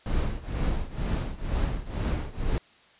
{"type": "noise with tremolo", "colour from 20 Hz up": "brown", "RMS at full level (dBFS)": -24, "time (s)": [0.06, 2.58], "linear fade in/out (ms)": 0, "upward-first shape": "triangle", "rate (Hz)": 2.1, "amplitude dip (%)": 90, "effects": ["white hiss -57 dBFS RMS until 2.99 s", "resampled to 8000 Hz"]}